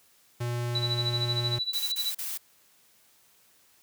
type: tone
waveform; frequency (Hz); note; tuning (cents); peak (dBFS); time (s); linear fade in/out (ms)
square; 120; B2; -49; -29; 0.4-1.59; 10
type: tone with tremolo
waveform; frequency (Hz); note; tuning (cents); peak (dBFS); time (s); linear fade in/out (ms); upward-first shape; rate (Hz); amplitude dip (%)
sine; 3951; B7; 0; -25; 0.75-2.12; 2; sine; 13; 85
type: noise bursts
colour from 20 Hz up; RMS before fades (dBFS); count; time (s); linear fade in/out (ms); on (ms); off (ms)
blue; -34; 3; 1.73-2.376; 5; 190; 38
effects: white hiss -62 dBFS RMS until 3.82 s + high-pass 60 Hz 12 dB/octave